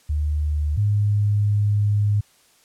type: tone pair in turn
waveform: sine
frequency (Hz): 74.9 / 103.49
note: D2 / G#2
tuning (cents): +35 / -6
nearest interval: tritone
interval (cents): 559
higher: second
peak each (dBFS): -19 / -16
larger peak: second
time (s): 0.09-0.77 / 0.77-2.21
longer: second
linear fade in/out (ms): 10
effects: white hiss -57 dBFS RMS until 2.64 s + low-pass 11000 Hz 12 dB/octave